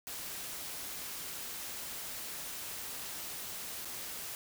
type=noise with dropouts; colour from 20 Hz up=white; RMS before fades=-42 dBFS; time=0.07-4.35 s; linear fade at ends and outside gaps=0 ms; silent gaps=3.848-3.854 s; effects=none